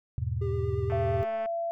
sine chord, E major, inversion none, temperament equal, 82.41 / 103.83 / 123.47 Hz, E2 / G#2 / B2, 0 / 0 / 0 cents, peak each -32 dBFS, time 0.18-1.23 s, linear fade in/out 0 ms
triangle tone with vibrato, 396.9 Hz, G4, 22 cents sharp, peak -29 dBFS, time 0.41-1.25 s, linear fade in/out 10 ms, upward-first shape sine, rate 8.7 Hz, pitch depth 25 cents each way
click train, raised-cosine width 0.5 ms, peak -28 dBFS, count 124, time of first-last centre 0.9-1.459 s, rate 220 Hz
sine tone, 675 Hz, E5, 41 cents sharp, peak -28 dBFS, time 0.92-1.71 s, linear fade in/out 0 ms
effects none

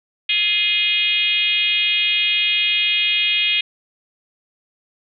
sine tone with frequency modulation, 2882 Hz, F#7, 46 cents flat, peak -15 dBFS, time 0.29-3.61 s, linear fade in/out 5 ms, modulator 391 Hz, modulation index 1.7, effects none

